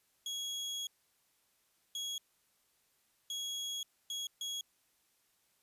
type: tone bursts at uneven times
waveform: 30% pulse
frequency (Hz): 3322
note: G#7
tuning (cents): 0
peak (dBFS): -34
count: 5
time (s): 0.26-0.87 / 1.95-2.18 / 3.3-3.83 / 4.1-4.27 / 4.41-4.61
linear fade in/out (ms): 2
effects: white hiss -74 dBFS RMS until 5.62 s + resampled to 32000 Hz